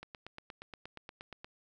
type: click train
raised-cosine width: 0.3 ms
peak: -29 dBFS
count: 13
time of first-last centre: 0.03-1.445 s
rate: 8.48 Hz
effects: none